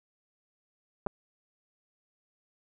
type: clicks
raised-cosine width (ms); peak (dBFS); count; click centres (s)
1; -18; 2; 1.064 / 1.069
effects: none